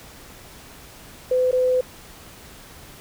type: tone with dropouts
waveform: sine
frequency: 507 Hz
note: B4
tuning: 45 cents sharp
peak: -16 dBFS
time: 1.31-1.81 s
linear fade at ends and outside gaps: 5 ms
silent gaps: 1.513-1.528 s
effects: pink hiss -44 dBFS RMS until 3 s